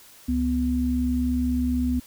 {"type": "tone pair together", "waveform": "sine", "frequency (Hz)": [69.8, 248.9], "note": ["C#2", "B3"], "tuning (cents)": [13, 14], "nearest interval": "octave + minor seventh", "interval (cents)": 2201, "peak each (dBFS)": [-26, -22], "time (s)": [0.28, 2], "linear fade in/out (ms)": 10, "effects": ["white hiss -50 dBFS RMS until 2.06 s"]}